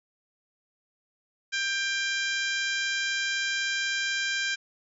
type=harmonic tone with a mistuned harmonic; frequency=792 Hz; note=G5; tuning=18 cents sharp; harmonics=2 / 3 / 4 / 5 / 6 / 7 / 8 / 9; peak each=-29 / -33 / -35 / -37 / -39 / -40 / -41 / -42 dBFS; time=1.52-4.56 s; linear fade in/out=20 ms; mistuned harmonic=6; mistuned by=+50 cents; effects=none